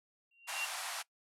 sine tone with exponential growth, 2761 Hz, F7, 20 cents flat, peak -31 dBFS, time 0.31-0.65 s, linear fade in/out 5 ms, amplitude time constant 72 ms
pink band-pass noise, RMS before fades -41 dBFS, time 0.47-1.03 s, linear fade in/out 20 ms, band 680 to 12000 Hz, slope 48 dB/octave
effects noise-tail reverb RT60 0.1 s tail -21 dB re dry

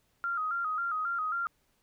sine tone with vibrato, 1318.5 Hz, E6, in tune, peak -29 dBFS, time 0.24-1.47 s, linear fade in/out 0 ms, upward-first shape square, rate 3.7 Hz, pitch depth 85 cents each way, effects pink hiss -72 dBFS RMS until 1.82 s

